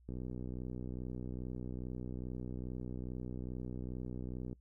click train, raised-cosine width 3 ms, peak -30 dBFS, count 278, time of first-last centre 0.09-4.529 s, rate 62.4 Hz, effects noise-tail reverb RT60 0.1 s tail -24 dB re dry + added 60 Hz sine -61 dBFS peak until 4.6 s

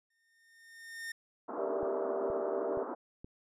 45% pulse tone with exponential growth, 1825 Hz, A#6, 37 cents flat, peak -37 dBFS, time 0.1-1.12 s, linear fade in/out 5 ms, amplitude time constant 220 ms
pink band-pass noise, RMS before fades -40 dBFS, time 1.48-2.95 s, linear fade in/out 10 ms, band 250 to 1300 Hz, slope 48 dB/octave
sine chord, E half-diminished seventh, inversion first, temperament equal, 392 / 466.2 / 587.3 / 659.3 Hz, G4 / Bb4 / D5 / E5, 0 / 0 / 0 / 0 cents, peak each -36 / -38 / -39 / -39 dBFS, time 1.58-2.83 s, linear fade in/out 2 ms
click train, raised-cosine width 3 ms, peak -33 dBFS, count 4, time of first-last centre 1.83-3.245 s, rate 2.12 Hz
effects resampled to 32000 Hz

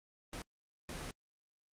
pink noise bursts at uneven times, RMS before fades -43 dBFS, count 2, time 0.33-0.42 / 0.89-1.11 s, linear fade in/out 2 ms, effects low-pass 9000 Hz 12 dB/octave + Opus 32 kbps

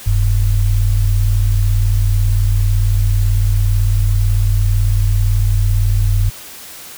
sine tone pair together, 41.89 / 99.9 Hz, E1 / G2, +29 / +33 cents, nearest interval octave + minor third, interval 1504 cents, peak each -13 dBFS, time 0.06-6.3 s, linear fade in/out 10 ms, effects white hiss -34 dBFS RMS until 6.97 s

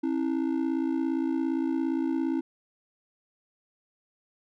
triangle ring-modulated tone, 296.6 Hz, D4, 17 cents sharp, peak -20 dBFS, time 0.03-2.41 s, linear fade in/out 10 ms, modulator 28.7 Hz, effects none

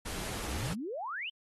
pink noise, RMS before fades -39 dBFS, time 0.05-0.74 s, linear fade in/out 10 ms
sine exponential sweep, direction up, 53 to 3169 Hz, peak -35 dBFS, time 0.48-1.3 s, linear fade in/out 10 ms
effects AAC 32 kbps

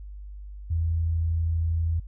sine tone, 82.5 Hz, E2, 2 cents sharp, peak -22 dBFS, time 0.7-2 s, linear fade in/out 10 ms, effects added 50 Hz sine -37 dBFS peak until 2.07 s

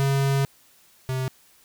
square tone pair in turn, 137.5 / 130.31 Hz, C#3 / C3, -14 / -7 cents, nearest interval minor second, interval 93 cents, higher first, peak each -20 / -25 dBFS, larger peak first, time 0-0.45 / 1.09-1.28 s, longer first, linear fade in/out 0 ms, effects white hiss -57 dBFS RMS until 1.64 s

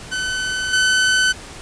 sawtooth tone with level steps, 1514 Hz, F#6, 39 cents sharp, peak -17 / -10 dBFS, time 0.11-1.33 s, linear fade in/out 20 ms, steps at 0.73 s, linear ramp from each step 5 ms, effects pink hiss -36 dBFS RMS until 1.61 s + resampled to 22050 Hz

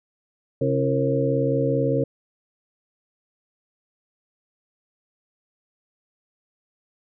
sine tone cluster, 133.9 / 274.2 / 339 / 462.1 / 540 Hz, C3 / C#4 / E4 / A#4 / C#5, +40 / -19 / +49 / -15 / -45 cents, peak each -24 / -26 / -30 / -24 / -25 dBFS, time 0.61-2.04 s, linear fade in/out 5 ms, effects none

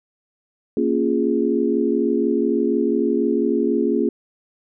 sine chord, Bb minor seventh, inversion none, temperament equal, 233.1 / 277.2 / 349.2 / 415.3 Hz, Bb3 / Db4 / F4 / Ab4, 0 / 0 / 0 / 0 cents, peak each -22 dBFS, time 0.77-4.09 s, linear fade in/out 2 ms, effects none

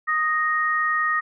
sine tone pair together, 1244.5 / 1864.7 Hz, D#6 / A#6, 0 / 0 cents, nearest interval perfect fifth, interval 700 cents, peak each -22 dBFS, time 0.07-1.21 s, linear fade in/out 20 ms, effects none

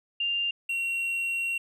sine / triangle tone pair in turn, 2794 / 2741 Hz, F7 / F7, 0 / -33 cents, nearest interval unison, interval 33 cents, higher first, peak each -25 dBFS, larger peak neither, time 0.2-0.51 / 0.69-1.58 s, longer second, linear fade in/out 5 ms, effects none

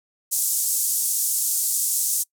pink band-pass noise, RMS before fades -23 dBFS, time 0.31-2.24 s, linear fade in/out 20 ms, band 7000 to 14000 Hz, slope 24 dB/octave, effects noise-tail reverb RT60 0.1 s tail -24 dB re dry

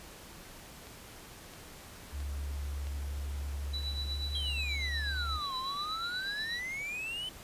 click train, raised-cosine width 0.2 ms, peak -32 dBFS, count 4, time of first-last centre 0.87-2.87 s, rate 1.5 Hz
sine tone with pitch glide, 70.4 to 71.38 Hz, C#2 to D2, +27 to -49 cents, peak -34 dBFS, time 2.11-5.41 s, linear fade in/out 50 ms, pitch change +24 cents, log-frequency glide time 4.2-4.32 s
sine tone with tremolo, 3951 Hz, B7, in tune, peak -34 dBFS, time 3.73-6.6 s, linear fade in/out 10 ms, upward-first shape triangle, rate 8.3 Hz, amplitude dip 75%
triangle exponential two-way sweep, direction down then up, 3300 to 1018 to 3067 Hz, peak -34 dBFS, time 4.35-7.29 s, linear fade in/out 2 ms, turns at 5.57 s
effects pink hiss -50 dBFS RMS until 7.43 s + resampled to 32000 Hz

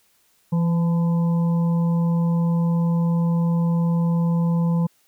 harmonic tone with a mistuned harmonic, 168.6 Hz, E3, 39 cents sharp, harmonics 1 / 3 / 5 / 6, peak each -17 / -33 / -37 / -38 dBFS, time 0.52-4.87 s, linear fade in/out 10 ms, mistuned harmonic 5, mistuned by +53 cents, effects white hiss -62 dBFS RMS until 5.07 s

